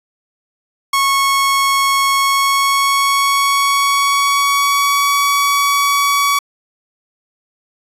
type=tone with pitch glide; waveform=sawtooth; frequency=1100 to 1131.6 Hz; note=C#6 to C#6; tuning=-14 to +35 cents; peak=-8 dBFS; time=0.93-6.39 s; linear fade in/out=5 ms; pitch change=+49 cents; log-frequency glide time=2.17-5.14 s; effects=resampled to 32000 Hz